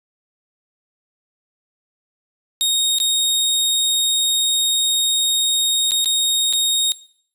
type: tone with dropouts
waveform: sawtooth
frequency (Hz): 3729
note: A#7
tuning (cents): 0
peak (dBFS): -12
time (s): 2.61-6.92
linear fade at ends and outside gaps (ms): 0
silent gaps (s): 2.985-3.001 / 5.909-5.918 / 6.045-6.058 / 6.527-6.534
effects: noise-tail reverb RT60 0.6 s tail -20 dB re dry + resampled to 32000 Hz